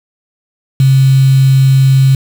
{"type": "tone with quantisation", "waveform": "sine", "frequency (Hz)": 133.8, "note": "C3", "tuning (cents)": 39, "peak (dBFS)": -4, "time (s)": [0.8, 2.15], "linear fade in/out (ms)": 2, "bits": 4, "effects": []}